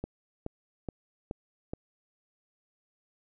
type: click train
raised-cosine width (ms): 2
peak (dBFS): -21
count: 5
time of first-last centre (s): 0.04-1.735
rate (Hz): 2.36
effects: none